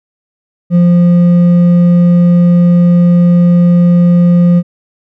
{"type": "tone with hard clipping", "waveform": "sine", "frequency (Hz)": 174.61, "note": "F3", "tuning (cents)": 0, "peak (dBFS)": -5, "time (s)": [0.7, 4.63], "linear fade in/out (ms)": 50, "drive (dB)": 4, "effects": []}